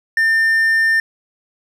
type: tone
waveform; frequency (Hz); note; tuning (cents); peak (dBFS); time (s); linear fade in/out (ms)
triangle; 1800; A6; +39; -10; 0.17-1; 2
effects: none